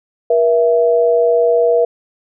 sine tone pair together, 477.6 / 663 Hz, A#4 / E5, +42 / +10 cents, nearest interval tritone, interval 568 cents, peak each -11 / -14 dBFS, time 0.3-1.85 s, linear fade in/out 5 ms, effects none

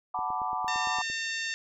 sine chord, B minor seventh, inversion second, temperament equal, 740 / 880 / 987.8 / 1174.7 Hz, F#5 / A5 / B5 / D6, 0 / 0 / 0 / 0 cents, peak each -34 dBFS, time 0.14-1.02 s, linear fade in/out 5 ms
click train, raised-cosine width 2 ms, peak -33 dBFS, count 9, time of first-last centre 0.19-1.1 s, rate 8.79 Hz
harmonic tone, 905 Hz, A5, 48 cents sharp, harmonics 2 / 3 / 4 / 5 / 6 / 7 / 8, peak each -33 / -37 / -39 / -41 / -43 / -44 / -45 dBFS, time 0.68-1.54 s, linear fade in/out 0 ms
effects none

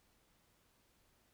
silence, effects pink hiss -73 dBFS RMS until 1.33 s

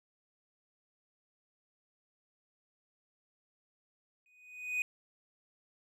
triangle tone with exponential growth, 2489 Hz, D#7, in tune, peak -26 dBFS, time 4.26-4.82 s, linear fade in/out 1 ms, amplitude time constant 120 ms, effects none

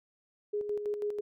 sine tone with tremolo, 415.3 Hz, G#4, in tune, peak -29 dBFS, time 0.53-1.21 s, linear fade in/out 10 ms, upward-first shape square, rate 6.1 Hz, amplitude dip 50%, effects none

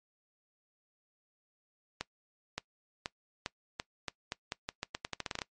accelerating click train, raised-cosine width 0.2 ms, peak -17 dBFS, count 19, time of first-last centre 2.01-5.418 s, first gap 570 ms, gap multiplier 0.84, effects noise-tail reverb RT60 0.1 s tail -21 dB re dry + MP3 48 kbps

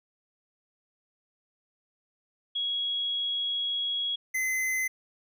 sine / square tone pair in turn, 3322 / 2047 Hz, G#7 / C7, 0 / -38 cents, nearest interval minor sixth, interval 838 cents, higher first, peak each -27 dBFS, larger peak neither, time 2.55-4.16 / 4.34-4.88 s, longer first, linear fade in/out 10 ms, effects none

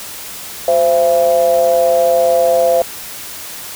triangle ring-modulated tone, 78.8 Hz, D#2, 23 cents sharp, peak -4 dBFS, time 0.68-2.82 s, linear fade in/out 0 ms, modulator 597 Hz, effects white hiss -29 dBFS RMS until 3.75 s

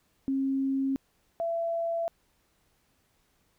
sine tone pair in turn, 270 / 670.8 Hz, C#4 / E5, -45 / +30 cents, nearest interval octave + major third, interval 1575 cents, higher second, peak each -25 / -27 dBFS, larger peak first, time 0.28-0.96 / 1.4-2.08 s, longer neither, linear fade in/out 0 ms, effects pink hiss -70 dBFS RMS until 3.58 s

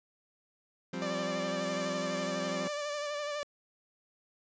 30% pulse chord, F suspended second, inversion none, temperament equal, 174.61 / 196 / 261.6 Hz, F3 / G3 / C4, 0 / 0 / 0 cents, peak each -37 dBFS, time 0.93-2.68 s, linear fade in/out 5 ms
sawtooth tone with vibrato, 587.3 Hz, D5, in tune, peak -30 dBFS, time 1.02-3.43 s, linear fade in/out 0 ms, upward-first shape sine, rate 12 Hz, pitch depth 33 cents each way
white high-pass noise, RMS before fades -45 dBFS, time 1.62-3.07 s, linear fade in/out 2 ms, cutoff 4400 Hz, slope 96 dB/octave
effects resampled to 16000 Hz

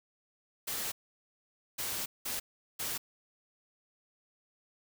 white noise bursts at uneven times, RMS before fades -36 dBFS, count 4, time 0.67-0.92 / 1.78-2.06 / 2.25-2.4 / 2.79-2.98 s, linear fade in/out 10 ms, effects none

